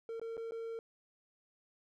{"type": "tone with dropouts", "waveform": "triangle", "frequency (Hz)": 455.9, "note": "A#4", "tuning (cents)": -39, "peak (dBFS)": -37, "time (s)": [0.09, 0.79], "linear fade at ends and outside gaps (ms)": 1, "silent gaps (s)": [[0.197, 0.215], [0.369, 0.377], [0.51, 0.52]], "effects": []}